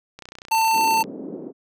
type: click train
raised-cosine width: 0.2 ms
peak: -21 dBFS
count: 27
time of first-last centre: 0.19-1.04 s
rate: 30.6 Hz
type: tone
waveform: square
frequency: 894 Hz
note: A5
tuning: 27 cents sharp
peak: -17 dBFS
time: 0.51-1.03 s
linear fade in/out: 10 ms
type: band-pass noise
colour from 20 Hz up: white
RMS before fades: -34 dBFS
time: 0.72-1.53 s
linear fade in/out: 50 ms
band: 210 to 420 Hz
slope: 24 dB/octave
effects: none